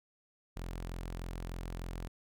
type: tone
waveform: sawtooth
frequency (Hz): 43.33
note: F1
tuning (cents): -13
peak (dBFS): -35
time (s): 0.56-2.08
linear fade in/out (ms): 10
effects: none